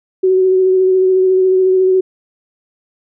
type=tone with vibrato; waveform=sine; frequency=374.4 Hz; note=F#4; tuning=20 cents sharp; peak=-8 dBFS; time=0.23-2.01 s; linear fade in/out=10 ms; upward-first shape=sine; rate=14 Hz; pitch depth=18 cents each way; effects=none